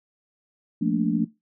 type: chord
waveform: sine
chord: Bb major seventh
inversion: second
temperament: just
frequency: 174.81 / 218.5 / 233.1 / 291.4 Hz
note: F3 / A3 / Bb3 / D4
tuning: +2 / -12 / 0 / -13 cents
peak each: -26 / -25 / -26 / -25 dBFS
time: 0.81-1.25 s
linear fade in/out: 10 ms
effects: noise-tail reverb RT60 0.2 s tail -18 dB re dry